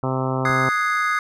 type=harmonic tone; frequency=130.81 Hz; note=C3; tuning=in tune; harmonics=1 / 2 / 3 / 4 / 5 / 6 / 7 / 8 / 9 / 10; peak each=-24 / -27 / -29 / -30 / -31 / -32 / -32 / -33 / -34 / -34 dBFS; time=0.03-0.69 s; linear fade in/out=2 ms
type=chord; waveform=triangle; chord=Ab dominant seventh; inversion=second; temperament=equal; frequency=1244.5 / 1480 / 1661.2 / 2093 Hz; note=Eb6 / Gb6 / Ab6 / C7; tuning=0 / 0 / 0 / 0 cents; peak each=-19 / -25 / -25 / -24 dBFS; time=0.45-1.19 s; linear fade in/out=2 ms
type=click; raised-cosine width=3 ms; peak=-24 dBFS; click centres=0.5 s
effects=none